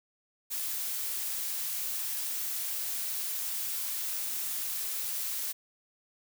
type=noise; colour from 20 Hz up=blue; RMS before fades=-34 dBFS; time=0.5-5.53 s; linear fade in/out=20 ms; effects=none